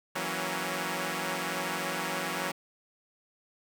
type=chord; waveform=5% pulse; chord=F# dominant seventh; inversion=third; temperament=equal with one note detuned; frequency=164.81 / 185.96 / 233.1 / 277.2 Hz; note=E3 / F#3 / A#3 / C#4; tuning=0 / +9 / 0 / 0 cents; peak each=-25 / -24 / -28 / -25 dBFS; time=0.15-2.52 s; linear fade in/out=10 ms; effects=none